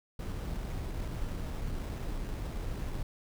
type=noise with sample-and-hold; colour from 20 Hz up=brown; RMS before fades=-36 dBFS; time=0.19-3.03 s; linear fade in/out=5 ms; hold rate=4410 Hz; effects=none